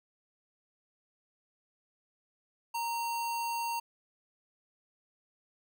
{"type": "tone with sample-and-hold", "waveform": "sine", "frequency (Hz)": 932.3, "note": "A#5", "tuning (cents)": 0, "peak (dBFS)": -31, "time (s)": [2.74, 3.8], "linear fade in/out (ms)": 10, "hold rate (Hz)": 3675, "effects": []}